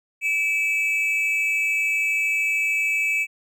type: tone pair together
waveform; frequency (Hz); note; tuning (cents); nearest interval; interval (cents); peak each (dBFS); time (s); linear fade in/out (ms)
triangle; 2313 / 2600; D7 / E7; -27 / -24; major second; 203; -21; 0.21-3.27; 50
effects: none